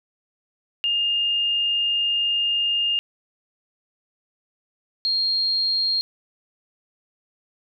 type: tone pair in turn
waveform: sine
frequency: 2823 / 4230 Hz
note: F7 / C8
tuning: +18 / +18 cents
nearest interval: perfect fifth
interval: 700 cents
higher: second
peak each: -19 dBFS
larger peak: neither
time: 0.84-2.99 / 5.05-6.01 s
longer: first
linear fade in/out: 0 ms
effects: none